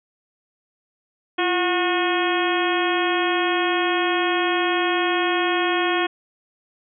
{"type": "harmonic tone with a mistuned harmonic", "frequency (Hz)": 362.4, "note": "F#4", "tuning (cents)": -36, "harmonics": [1, 2, 3, 4, 5, 6, 7, 8, 9], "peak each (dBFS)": [-22, -26, -27, -29, -28, -33, -29, -35, -30], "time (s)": [1.38, 6.07], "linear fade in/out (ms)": 10, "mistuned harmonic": 1, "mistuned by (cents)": -86, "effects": []}